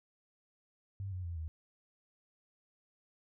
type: tone with pitch steps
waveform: sine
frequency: 98 / 91.44 / 85.31 / 79.6 Hz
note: G2 / F#2 / F2 / D#2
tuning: 0 / -20 / -40 / +40 cents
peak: -37 dBFS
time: 1-1.48 s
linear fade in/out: 0 ms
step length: 120 ms
effects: none